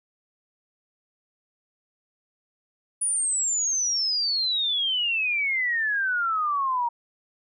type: exponential sweep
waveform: sine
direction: down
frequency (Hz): 9810 to 932.3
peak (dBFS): -22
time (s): 3.01-6.89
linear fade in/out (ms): 10
effects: none